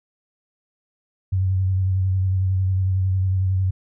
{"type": "tone with vibrato", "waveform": "sine", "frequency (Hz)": 94.2, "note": "F#2", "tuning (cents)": 32, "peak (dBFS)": -17, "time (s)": [1.32, 3.71], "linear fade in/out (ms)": 10, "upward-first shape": "sine", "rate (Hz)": 11, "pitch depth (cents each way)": 29, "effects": []}